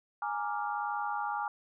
sine chord, Bb dominant seventh, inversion third, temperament equal, 830.6 / 932.3 / 1174.7 / 1396.9 Hz, Ab5 / Bb5 / D6 / F6, 0 / 0 / 0 / 0 cents, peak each -34 / -39 / -38 / -39 dBFS, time 0.22-1.48 s, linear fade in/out 2 ms, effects none

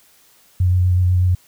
sine tone with vibrato, 90.6 Hz, F#2, 36 cents flat, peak -12 dBFS, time 0.6-1.35 s, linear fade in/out 5 ms, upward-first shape square, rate 8.1 Hz, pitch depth 16 cents each way, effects white hiss -53 dBFS RMS until 1.47 s

